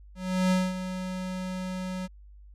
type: tone with ADSR envelope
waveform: square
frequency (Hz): 185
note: F#3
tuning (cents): 0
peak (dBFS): -21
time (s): 0.15-2.08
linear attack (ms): 360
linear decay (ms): 220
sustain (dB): -11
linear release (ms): 29
effects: added 50 Hz sine -47 dBFS peak until 2.54 s + low-pass 9000 Hz 12 dB/octave